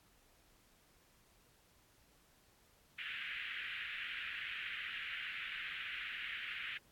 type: band-pass noise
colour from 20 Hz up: white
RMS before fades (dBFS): -44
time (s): 2.98-6.78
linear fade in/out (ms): 10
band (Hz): 1500 to 3000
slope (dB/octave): 48
effects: pink hiss -69 dBFS RMS until 6.91 s + AAC 64 kbps